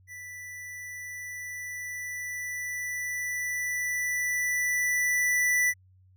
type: tone with level ramp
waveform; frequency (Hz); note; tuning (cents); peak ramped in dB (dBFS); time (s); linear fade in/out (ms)
square; 1975.5; B6; 0; -41 to -22; 0.07-5.74; 50
effects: added 93 Hz sine -56 dBFS peak until 6.16 s